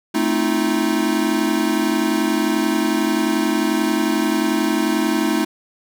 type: chord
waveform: square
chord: F dominant seventh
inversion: first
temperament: equal with one note detuned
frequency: 220 / 261.6 / 311.1 / 342.4 Hz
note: A3 / C4 / Eb4 / F4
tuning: 0 / 0 / 0 / -34 cents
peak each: -23 / -25 / -21 / -24 dBFS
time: 0.14-5.45 s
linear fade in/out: 10 ms
effects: none